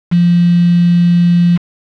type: tone with quantisation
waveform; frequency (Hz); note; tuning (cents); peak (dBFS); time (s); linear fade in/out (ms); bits
sine; 173.5; F3; -11; -6; 0.11-1.58; 20; 4
effects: low-pass 3000 Hz 12 dB/octave